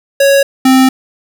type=tone pair in turn; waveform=square; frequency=554.4 / 261.6 Hz; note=C#5 / C4; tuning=0 / 0 cents; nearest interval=octave + minor second; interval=1300 cents; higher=first; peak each=-6 / -5 dBFS; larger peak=second; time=0.2-0.43 / 0.65-0.89 s; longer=second; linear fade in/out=5 ms; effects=none